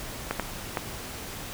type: clicks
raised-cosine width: 0.5 ms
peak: -11 dBFS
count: 3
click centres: 0.31 / 0.397 / 0.772 s
effects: pink hiss -38 dBFS RMS until 1.53 s